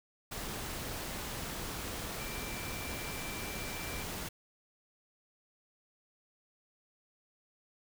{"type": "tone in noise", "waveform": "sine", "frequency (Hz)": 2349, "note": "D7", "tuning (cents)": 0, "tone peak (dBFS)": -46, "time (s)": [2.19, 4.04], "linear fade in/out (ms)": 10, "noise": "pink", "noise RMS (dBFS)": -40, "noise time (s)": [0.31, 4.29], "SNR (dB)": -9, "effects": []}